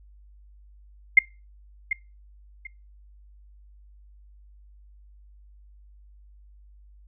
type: tone with echo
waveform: sine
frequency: 2116 Hz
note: C7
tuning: 19 cents sharp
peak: -8 dBFS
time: 1.17-1.19 s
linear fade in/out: 5 ms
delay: 740 ms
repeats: 2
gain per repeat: -13 dB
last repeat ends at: 2.67 s
effects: noise-tail reverb RT60 0.3 s tail -23 dB re dry + added 50 Hz sine -49 dBFS peak until 7.07 s